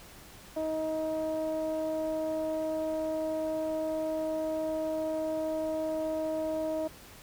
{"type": "tone with low-pass filter", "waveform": "sawtooth", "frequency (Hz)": 315.2, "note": "D#4", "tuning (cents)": 23, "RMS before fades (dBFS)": -32, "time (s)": [0.56, 6.88], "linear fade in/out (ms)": 10, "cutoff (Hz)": 700, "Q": 5.7, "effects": ["pink hiss -51 dBFS RMS until 7.22 s"]}